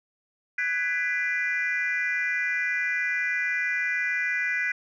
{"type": "chord", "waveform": "sine", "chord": "G# half-diminished seventh", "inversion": "third", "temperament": "just", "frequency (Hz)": [1495.1, 1661.2, 1993.5, 2392], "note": ["F#6", "G#6", "B6", "D7"], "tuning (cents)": [18, 0, 16, 31], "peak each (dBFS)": [-30, -31, -26, -31], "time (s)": [0.58, 4.72], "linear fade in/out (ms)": 5, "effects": ["tanh soft clip ceiling -17 dBFS"]}